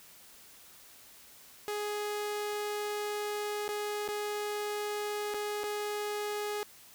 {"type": "tone with dropouts", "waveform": "sawtooth", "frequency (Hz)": 416.5, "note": "G#4", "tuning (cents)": 5, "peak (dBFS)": -29, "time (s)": [1.68, 6.63], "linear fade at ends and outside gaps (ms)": 0, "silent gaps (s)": [[3.68, 3.69], [4.079, 4.087], [5.34, 5.344], [5.635, 5.639]], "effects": ["white hiss -55 dBFS RMS until 6.94 s"]}